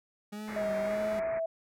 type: tone with vibrato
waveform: 40% pulse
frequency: 205.2 Hz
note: G#3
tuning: 21 cents flat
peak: -37 dBFS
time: 0.32-1.2 s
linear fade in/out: 10 ms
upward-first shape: sine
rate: 1.7 Hz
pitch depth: 76 cents each way
type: low-pass noise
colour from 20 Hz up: white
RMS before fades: -43 dBFS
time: 0.47-1.4 s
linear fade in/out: 20 ms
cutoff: 2300 Hz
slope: 96 dB/octave
type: tone with pitch glide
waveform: sine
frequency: 635 to 655.1 Hz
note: D#5 to E5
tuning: +35 to -11 cents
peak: -29 dBFS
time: 0.56-1.46 s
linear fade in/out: 5 ms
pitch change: +54 cents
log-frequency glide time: 1.03-1.19 s
effects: none